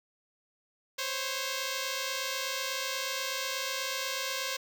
5% pulse tone pair together, 517.8 / 546 Hz, C5 / C#5, -18 / -26 cents, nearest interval minor second, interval 92 cents, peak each -23 dBFS, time 0.98-4.57 s, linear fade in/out 10 ms, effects none

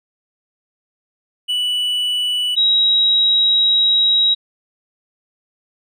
triangle / sine tone pair in turn, 2960 / 3835 Hz, F#7 / A#7, 0 / +48 cents, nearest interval major third, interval 448 cents, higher second, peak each -15 / -11 dBFS, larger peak second, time 1.48-2.56 / 2.56-4.35 s, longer second, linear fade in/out 20 ms, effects none

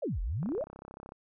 sine exponential two-way sweep, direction down then up, 693 to 39.49 to 693 Hz, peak -30 dBFS, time 0.02-0.64 s, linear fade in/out 10 ms, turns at 0.21 s
click train, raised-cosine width 1 ms, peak -31 dBFS, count 24, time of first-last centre 0.43-1.121 s, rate 33.3 Hz
effects none

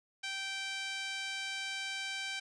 5% pulse tone with band-pass filter, 779 Hz, G5, 11 cents flat, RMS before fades -39 dBFS, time 0.23-2.4 s, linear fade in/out 10 ms, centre 2200 Hz, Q 1.1, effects resampled to 22050 Hz

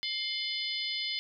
harmonic tone with a mistuned harmonic, 705 Hz, F5, 16 cents sharp, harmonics 3 / 4 / 5 / 6 / 7, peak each -38 / -38 / -37 / -38 / -38 dBFS, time 0.03-1.19 s, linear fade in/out 0 ms, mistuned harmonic 4, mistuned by +110 cents, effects none

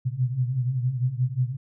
sine tone cluster, 121.7 / 126.8 / 132.7 Hz, B2 / B2 / C3, -25 / +46 / +25 cents, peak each -27 dBFS, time 0.05-1.57 s, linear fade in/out 20 ms, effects none

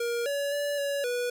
square tone with pitch steps, 472.2 / 567 / 577 / 565 / 488 Hz, A#4 / C#5 / D5 / C#5 / B4, +22 / +39 / -31 / +33 / -21 cents, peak -28 dBFS, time 0-1.3 s, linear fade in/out 5 ms, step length 260 ms, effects none

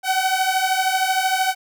sawtooth beating tone pair, 750 / 763 Hz, F#5 / G5, +23 / -47 cents, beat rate 13 Hz, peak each -17 dBFS, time 0.03-1.55 s, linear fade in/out 50 ms, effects none

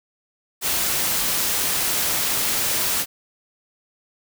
white noise, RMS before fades -22 dBFS, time 0.61-3.06 s, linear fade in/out 50 ms, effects none

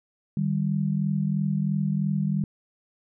sine tone pair together, 153 / 196 Hz, D#3 / G3, -29 / 0 cents, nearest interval major third, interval 429 cents, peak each -25 dBFS, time 0.37-2.44 s, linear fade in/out 2 ms, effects none

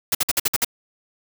white noise bursts, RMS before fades -19 dBFS, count 7, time 0.12-0.647 s, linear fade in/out 5 ms, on 29 ms, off 54 ms, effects none

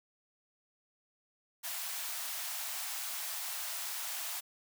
white high-pass noise, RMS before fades -39 dBFS, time 1.63-4.41 s, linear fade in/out 20 ms, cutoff 620 Hz, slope 96 dB/octave, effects none

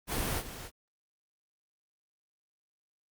pink noise with echo, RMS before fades -32 dBFS, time 0.07-0.43 s, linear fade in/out 50 ms, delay 280 ms, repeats 1, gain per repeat -12 dB, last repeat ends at 0.71 s, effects Opus 32 kbps

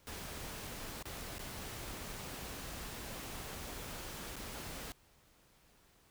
pink noise with dropouts, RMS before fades -45 dBFS, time 0.07-4.92 s, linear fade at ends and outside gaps 0 ms, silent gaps 1.026-1.055 / 1.383-1.393 / 4.358-4.365 s, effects pink hiss -67 dBFS RMS until 6.1 s

